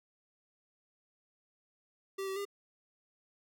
square tone with pitch steps, 388.9 / 384.3 / 402 Hz, G4 / G4 / G4, -14 / -34 / +44 cents, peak -36 dBFS, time 2.18-2.453 s, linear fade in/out 10 ms, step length 91 ms, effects none

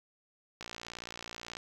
click train, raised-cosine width 0.2 ms, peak -24 dBFS, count 57, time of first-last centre 0.61-1.569 s, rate 58.4 Hz, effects 9-bit

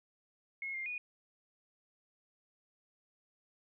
sine tone with pitch steps, 2168 / 2112 / 2461 Hz, C#7 / C7 / D#7, -39 / +16 / -20 cents, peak -37 dBFS, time 0.62-0.98 s, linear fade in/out 2 ms, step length 120 ms, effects none

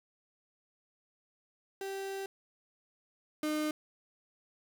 35% pulse tone pair in turn, 389.6 / 305.1 Hz, G4 / D#4, -11 / -34 cents, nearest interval major third, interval 423 cents, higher first, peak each -35 / -29 dBFS, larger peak second, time 1.81-2.26 / 3.43-3.71 s, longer first, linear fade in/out 2 ms, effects 11-bit

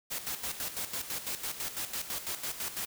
white noise with tremolo, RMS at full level -35 dBFS, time 0.1-2.86 s, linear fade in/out 20 ms, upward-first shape square, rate 6 Hz, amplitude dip 65%, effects none

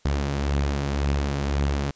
sawtooth beating tone pair, 68.9 / 70.8 Hz, C#2 / C#2, -10 / +37 cents, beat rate 1.9 Hz, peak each -26 / -19 dBFS, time 0.05-1.91 s, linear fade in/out 5 ms, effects white hiss -61 dBFS RMS until 1.95 s + resampled to 16000 Hz

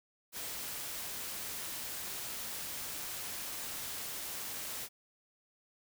white noise, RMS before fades -41 dBFS, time 0.32-4.89 s, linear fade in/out 50 ms, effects none

